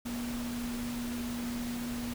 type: tone in noise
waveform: sine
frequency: 240 Hz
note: B3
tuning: 49 cents flat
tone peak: -34 dBFS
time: 0.05-2.14 s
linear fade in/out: 10 ms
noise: pink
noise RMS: -42 dBFS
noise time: 0.05-2.14 s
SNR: +5 dB
effects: none